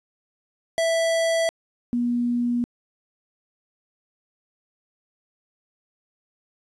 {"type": "tone pair in turn", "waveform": ["square", "sine"], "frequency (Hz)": [659.3, 240.8], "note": ["E5", "B3"], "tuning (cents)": [0, -44], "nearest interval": "octave + perfect fourth", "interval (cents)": 1744, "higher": "first", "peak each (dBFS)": -20, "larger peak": "neither", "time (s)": [[0.78, 1.49], [1.93, 2.64]], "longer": "neither", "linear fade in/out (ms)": 0, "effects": ["resampled to 24000 Hz", "10-bit"]}